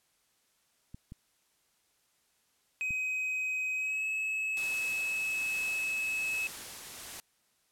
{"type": "clicks", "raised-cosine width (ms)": 5, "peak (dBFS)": -32, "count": 3, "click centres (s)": [0.945, 1.121, 2.907]}
{"type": "tone with pitch glide", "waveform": "triangle", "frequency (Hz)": [2524, 2582], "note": ["D#7", "E7"], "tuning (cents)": [24, -37], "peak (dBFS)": -29, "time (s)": [2.81, 6.47], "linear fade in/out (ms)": 0, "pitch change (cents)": 39, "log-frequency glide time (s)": [3.75, 4.05]}
{"type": "noise with tremolo", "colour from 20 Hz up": "white", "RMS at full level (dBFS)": -42, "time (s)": [4.57, 7.2], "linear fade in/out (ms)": 0, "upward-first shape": "sine", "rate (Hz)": 1.2, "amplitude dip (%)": 25}
{"effects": ["white hiss -72 dBFS RMS until 7.71 s", "low-pass 12000 Hz 12 dB/octave"]}